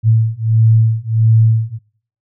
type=beating tone pair; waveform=sine; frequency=111.2 / 112.7 Hz; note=A2 / A2; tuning=+19 / +42 cents; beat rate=1.5 Hz; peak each=-12 dBFS; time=0.03-1.79 s; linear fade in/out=50 ms; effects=noise-tail reverb RT60 0.5 s tail -21 dB re dry